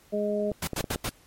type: harmonic tone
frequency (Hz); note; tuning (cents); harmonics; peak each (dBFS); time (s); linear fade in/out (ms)
207.7; G#3; 0; 1 / 2 / 3; -30 / -29 / -28; 0.12-0.52; 20
type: clicks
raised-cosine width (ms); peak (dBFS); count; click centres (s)
2; -18; 6; 0.517 / 0.733 / 0.807 / 0.842 / 0.91 / 0.959
type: noise bursts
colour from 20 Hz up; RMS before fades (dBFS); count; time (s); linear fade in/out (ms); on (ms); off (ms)
pink; -30; 4; 0.62-1.095; 5; 55; 85
effects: pink hiss -58 dBFS RMS until 1.26 s + MP3 64 kbps